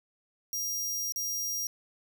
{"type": "tone with dropouts", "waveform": "sawtooth", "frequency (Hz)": 5700, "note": "F8", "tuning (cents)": 34, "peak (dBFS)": -28, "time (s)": [0.53, 1.67], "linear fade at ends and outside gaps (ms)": 1, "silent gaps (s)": [1.122, 1.16], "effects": []}